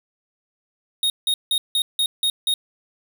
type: tone bursts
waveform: square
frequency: 3729 Hz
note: A#7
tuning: in tune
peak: -18 dBFS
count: 7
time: 1.03-2.54 s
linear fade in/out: 2 ms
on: 70 ms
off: 170 ms
effects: 8-bit